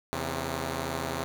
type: tone pair together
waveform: 5% pulse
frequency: 82.71 / 133.8 Hz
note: E2 / C3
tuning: +6 / +39 cents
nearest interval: minor sixth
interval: 833 cents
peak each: -22 dBFS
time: 0.13-1.24 s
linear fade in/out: 0 ms
effects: none